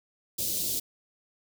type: band-stop noise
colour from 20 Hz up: white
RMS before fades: -30 dBFS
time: 0.38-0.8 s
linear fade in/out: 10 ms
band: 510 to 3600 Hz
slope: 24 dB/octave
effects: none